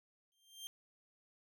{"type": "tone with exponential growth", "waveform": "sawtooth", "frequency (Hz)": 3173, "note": "G7", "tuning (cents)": 20, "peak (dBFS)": -39, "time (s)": [0.32, 0.67], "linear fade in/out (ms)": 0, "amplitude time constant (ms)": 74, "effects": []}